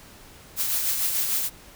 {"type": "noise with tremolo", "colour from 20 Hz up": "blue", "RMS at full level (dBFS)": -23, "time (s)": [0.56, 1.5], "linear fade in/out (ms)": 50, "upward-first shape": "triangle", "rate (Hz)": 6.7, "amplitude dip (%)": 45, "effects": ["pink hiss -48 dBFS RMS until 1.75 s"]}